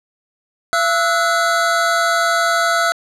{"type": "tone cluster", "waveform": "square", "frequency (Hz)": [678, 1309, 1469], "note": ["E5", "E6", "F#6"], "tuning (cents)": [49, -13, -13], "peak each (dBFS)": -19, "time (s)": [0.73, 2.92], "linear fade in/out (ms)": 0, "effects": ["low-pass 9000 Hz 12 dB/octave", "8-bit"]}